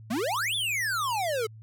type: exponential two-way sweep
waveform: square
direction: up then down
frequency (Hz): 199.7 to 3591 to 419.5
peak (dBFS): -27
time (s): 0.1-1.47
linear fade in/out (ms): 10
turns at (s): 0.55
effects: added 110 Hz sine -44 dBFS peak until 1.62 s